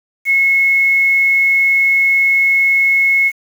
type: tone with quantisation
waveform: sine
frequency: 2181 Hz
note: C#7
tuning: 29 cents flat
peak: -9 dBFS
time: 0.25-3.32 s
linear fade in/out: 50 ms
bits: 6
effects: none